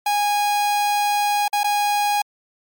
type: tone with dropouts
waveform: 45% pulse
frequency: 824 Hz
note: G#5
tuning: 14 cents flat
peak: -17 dBFS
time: 0.06-2.22 s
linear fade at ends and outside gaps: 5 ms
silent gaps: 1.481-1.529 / 1.634-1.642 s
effects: MP3 96 kbps